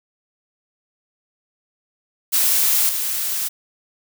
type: noise with level steps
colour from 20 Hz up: blue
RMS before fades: -17 / -23 dBFS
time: 2.32-3.49 s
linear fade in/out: 20 ms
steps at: 2.89 s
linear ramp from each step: 2 ms
effects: none